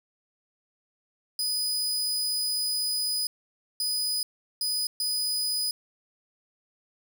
sawtooth tone bursts at uneven times, 4978 Hz, D#8, in tune, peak -23 dBFS, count 4, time 1.39-3.27 / 3.8-4.23 / 4.61-4.87 / 5-5.71 s, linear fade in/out 2 ms, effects none

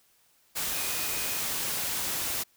sine tone in noise, 2489 Hz, D#7, in tune, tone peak -41 dBFS, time 0.72-1.41 s, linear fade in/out 20 ms, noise white, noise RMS -31 dBFS, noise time 0.55-2.44 s, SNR -13 dB, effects white hiss -65 dBFS RMS until 2.56 s

